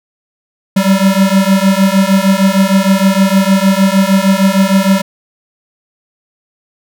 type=beating tone pair; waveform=square; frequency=190.4 / 196.9 Hz; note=F#3 / G3; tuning=+50 / +8 cents; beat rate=6.5 Hz; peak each=-11 dBFS; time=0.76-5.02 s; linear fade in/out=10 ms; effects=none